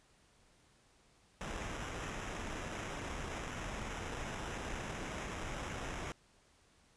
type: noise with sample-and-hold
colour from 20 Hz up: pink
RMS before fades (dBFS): -42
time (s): 1.41-6.12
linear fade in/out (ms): 0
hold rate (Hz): 4410
effects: pink hiss -68 dBFS RMS until 6.96 s + resampled to 22050 Hz